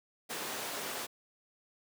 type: high-pass noise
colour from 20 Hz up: pink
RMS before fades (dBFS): -39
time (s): 0.29-1.07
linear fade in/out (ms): 20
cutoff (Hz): 330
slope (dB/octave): 12
effects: none